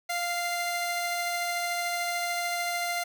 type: tone pair together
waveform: sawtooth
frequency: 698.5 / 2082 Hz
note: F5 / C7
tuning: 0 / -9 cents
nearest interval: octave + perfect fifth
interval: 1891 cents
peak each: -26 / -29 dBFS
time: 0.09-3.04 s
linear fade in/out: 10 ms
effects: none